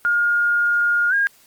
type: tone with pitch glide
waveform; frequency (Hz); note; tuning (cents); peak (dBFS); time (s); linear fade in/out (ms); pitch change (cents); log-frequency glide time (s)
sine; 1421 to 1622.9; F6 to G#6; +30 to -40; -15; 0.05-1.27; 0; +230; 1.09-1.14
effects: white hiss -53 dBFS RMS until 1.46 s + Opus 32 kbps